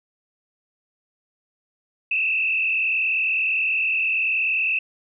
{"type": "tone with frequency modulation", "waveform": "sine", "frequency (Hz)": 2614, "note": "E7", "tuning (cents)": -15, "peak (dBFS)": -19, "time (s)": [2.11, 4.79], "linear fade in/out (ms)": 5, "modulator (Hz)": 40.7, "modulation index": 2.4, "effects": []}